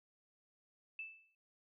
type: tone with exponential decay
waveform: sine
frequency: 2637 Hz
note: E7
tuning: in tune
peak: -40 dBFS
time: 0.99-1.35 s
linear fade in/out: 2 ms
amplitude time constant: 78 ms
effects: noise-tail reverb RT60 0.1 s tail -21 dB re dry